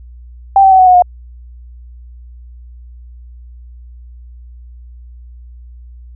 sine tone with pitch steps, 784 / 770.1 / 756.4 / 743 / 729.8 / 716.9 Hz, G5 / G5 / F#5 / F#5 / F#5 / F5, 0 / -31 / +38 / +7 / -24 / +45 cents, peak -3 dBFS, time 0.56-1.022 s, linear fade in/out 2 ms, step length 77 ms, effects added 60 Hz sine -32 dBFS peak until 6.15 s

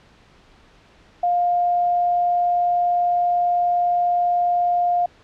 sine tone, 705 Hz, F5, 16 cents sharp, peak -16 dBFS, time 1.23-5.06 s, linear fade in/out 5 ms, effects pink hiss -52 dBFS RMS until 5.23 s + low-pass 4000 Hz 12 dB/octave

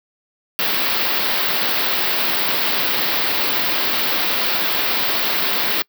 white band-stop noise, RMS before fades -19 dBFS, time 0.59-5.82 s, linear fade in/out 0 ms, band 4900 to 15000 Hz, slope 48 dB/octave, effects noise-tail reverb RT60 0.1 s tail -25 dB re dry + high-pass 200 Hz 12 dB/octave

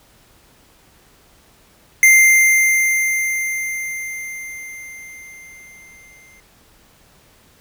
square tone with exponential decay, 2094 Hz, C7, 1 cent sharp, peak -7 dBFS, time 2.03-6.4 s, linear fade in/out 1 ms, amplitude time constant 950 ms, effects pink hiss -52 dBFS RMS until 7.6 s

